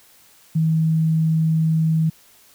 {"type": "tone", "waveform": "sine", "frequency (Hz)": 160.1, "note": "D#3", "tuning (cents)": 50, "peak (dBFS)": -15, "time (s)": [0.55, 2.1], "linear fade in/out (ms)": 10, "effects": ["white hiss -52 dBFS RMS until 2.54 s"]}